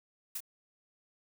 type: noise with echo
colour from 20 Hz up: blue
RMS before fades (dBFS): -37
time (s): 0.35-0.38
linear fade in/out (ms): 5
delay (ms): 25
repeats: 1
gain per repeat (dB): -5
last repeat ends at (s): 0.405
effects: none